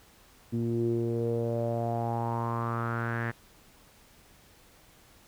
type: tone with low-pass filter sweep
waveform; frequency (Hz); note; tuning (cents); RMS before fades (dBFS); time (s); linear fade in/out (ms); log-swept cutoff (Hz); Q
sawtooth; 116.54; A#2; 0; -30; 0.52-3.32; 20; 280 to 1800; 5.8
effects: pink hiss -58 dBFS RMS until 5.27 s